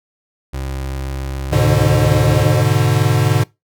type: tone with pitch glide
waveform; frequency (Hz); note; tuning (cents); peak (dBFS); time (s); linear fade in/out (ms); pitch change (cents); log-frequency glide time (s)
30% pulse; 67 to 67.82; C2 to C#2; +42 to -37; -19; 0.53-2.44; 10; +21; 1.02-2.06
type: chord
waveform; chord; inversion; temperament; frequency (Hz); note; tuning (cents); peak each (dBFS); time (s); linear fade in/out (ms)
square; G# diminished; none; equal with one note detuned; 103.41 / 123.47 / 146.83; G#2 / B2 / D3; -7 / 0 / 0; -17; 1.52-3.44; 10
type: harmonic tone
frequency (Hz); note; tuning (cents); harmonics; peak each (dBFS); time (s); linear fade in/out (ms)
76; D#2; -40; 1 / 2 / 4 / 5 / 6 / 7 / 8; -33 / -27 / -28 / -33 / -32 / -24 / -22; 1.52-2.62; 10
effects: noise-tail reverb RT60 0.2 s tail -22 dB re dry